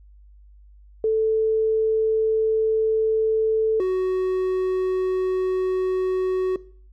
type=tone pair in turn; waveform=sine / triangle; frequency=440 / 372.4 Hz; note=A4 / F#4; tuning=0 / +11 cents; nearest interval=minor third; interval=289 cents; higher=first; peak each=-17 dBFS; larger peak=neither; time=1.04-3.8 / 3.8-6.56 s; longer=neither; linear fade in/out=2 ms; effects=noise-tail reverb RT60 0.5 s tail -20 dB re dry + added 50 Hz sine -46 dBFS peak until 6.92 s